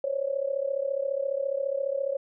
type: tone with amplitude modulation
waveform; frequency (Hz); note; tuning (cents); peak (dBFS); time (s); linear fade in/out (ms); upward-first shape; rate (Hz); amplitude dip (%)
sine; 550; C#5; -14; -22; 0.04-2.17; 2; sine; 34.6; 85
effects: none